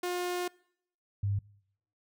sawtooth / sine tone pair in turn, 356.7 / 100.3 Hz, F4 / G2, +37 / +40 cents, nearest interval octave + minor seventh, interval 2197 cents, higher first, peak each -27 dBFS, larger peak neither, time 0.03-0.48 / 1.23-1.39 s, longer first, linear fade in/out 5 ms, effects noise-tail reverb RT60 0.7 s tail -25 dB re dry

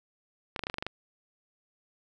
clicks, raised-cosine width 0.3 ms, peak -17 dBFS, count 9, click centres 0.562 / 0.593 / 0.637 / 0.669 / 0.699 / 0.742 / 0.784 / 0.825 / 0.866 s, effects none

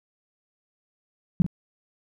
sine tone with echo, 176.7 Hz, F3, 21 cents sharp, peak -13 dBFS, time 1.4-1.42 s, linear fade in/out 0 ms, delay 44 ms, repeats 1, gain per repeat -11 dB, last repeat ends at 1.464 s, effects none

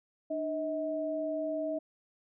sine tone pair together, 300.6 / 637 Hz, D4 / D#5, +40 / +41 cents, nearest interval octave + minor second, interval 1301 cents, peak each -36 / -32 dBFS, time 0.3-1.79 s, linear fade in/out 10 ms, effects none

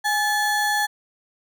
square ring-modulated tone, 1283 Hz, E6, 47 cents flat, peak -17 dBFS, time 0.04-0.87 s, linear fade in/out 20 ms, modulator 453 Hz, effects none

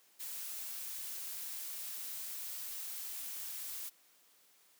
blue noise, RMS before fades -43 dBFS, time 0.19-3.9 s, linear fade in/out 20 ms, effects white hiss -67 dBFS RMS until 4.79 s + high-pass 200 Hz 12 dB/octave

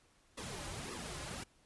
pink noise with flanger, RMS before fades -44 dBFS, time 0.37-1.44 s, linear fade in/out 10 ms, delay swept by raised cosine 1.3 to 4.5 ms, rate 1.8 Hz, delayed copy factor -0.7, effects pink hiss -69 dBFS RMS until 1.65 s + resampled to 24000 Hz

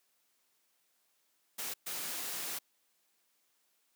white noise bursts at uneven times, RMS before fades -39 dBFS, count 2, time 1.58-1.74 / 1.86-2.59 s, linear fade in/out 10 ms, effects white hiss -75 dBFS RMS until 3.95 s + high-pass 200 Hz 12 dB/octave

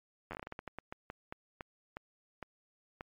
slowing click train, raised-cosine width 0.5 ms, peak -26 dBFS, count 19, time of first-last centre 0.31-3.009 s, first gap 10 ms, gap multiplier 1.27, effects MP3 64 kbps

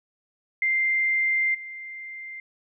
sine tone with level steps, 2093 Hz, C7, in tune, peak -20 / -35 dBFS, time 0.62-2.4 s, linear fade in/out 2 ms, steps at 1.54 s, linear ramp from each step 10 ms, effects none

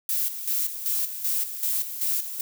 violet noise with tremolo, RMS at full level -25 dBFS, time 0.09-2.41 s, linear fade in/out 2 ms, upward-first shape square, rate 2.6 Hz, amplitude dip 65%, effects none

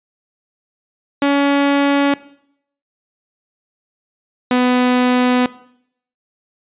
sawtooth tone pair in turn, 282.1 / 249.5 Hz, C#4 / B3, +30 / +18 cents, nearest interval major second, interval 212 cents, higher first, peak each -8 dBFS, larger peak neither, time 1.22-2.14 / 4.51-5.46 s, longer second, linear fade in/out 2 ms, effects noise-tail reverb RT60 0.7 s tail -19 dB re dry + resampled to 8000 Hz

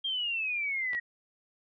sine exponential sweep, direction down, 3230 to 1881 Hz, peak -29 dBFS, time 0.04-1 s, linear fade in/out 10 ms
clicks, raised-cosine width 0.3 ms, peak -27 dBFS, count 2, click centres 0.933 / 0.949 s
effects none

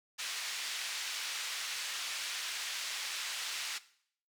pink band-pass noise, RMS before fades -39 dBFS, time 0.18-3.79 s, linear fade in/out 20 ms, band 2100 to 6800 Hz, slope 12 dB/octave, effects noise-tail reverb RT60 0.6 s tail -17 dB re dry

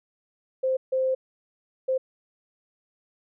sine tone bursts at uneven times, 522 Hz, C5, 4 cents flat, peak -21 dBFS, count 3, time 0.63-0.77 / 0.92-1.15 / 1.88-1.98 s, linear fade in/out 10 ms, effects none

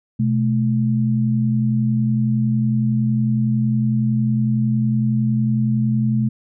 sine tone pair together, 125.61 / 216.5 Hz, B2 / A3, +30 / -28 cents, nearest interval major sixth, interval 942 cents, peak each -18 dBFS, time 0.19-6.29 s, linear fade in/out 10 ms, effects none

